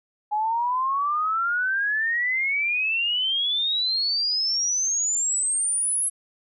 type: exponential sweep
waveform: sine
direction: up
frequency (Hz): 830.6 to 10920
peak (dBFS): -21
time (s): 0.31-6.1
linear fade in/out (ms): 20
effects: none